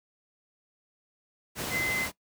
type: tone in noise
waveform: sine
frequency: 2054 Hz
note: C7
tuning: 33 cents flat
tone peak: -27 dBFS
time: 1.7-2.08 s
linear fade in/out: 50 ms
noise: pink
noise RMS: -33 dBFS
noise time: 1.55-2.12 s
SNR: +3 dB
effects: noise-tail reverb RT60 0.1 s tail -19 dB re dry + high-pass 100 Hz 12 dB/octave